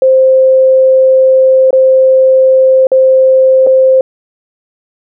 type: tone with dropouts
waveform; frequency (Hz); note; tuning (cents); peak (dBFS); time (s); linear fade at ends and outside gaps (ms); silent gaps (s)
sine; 524; C5; +2; -3; 0.02-4.01; 2; 1.707-1.729 / 2.87-2.917 / 3.666-3.67
effects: none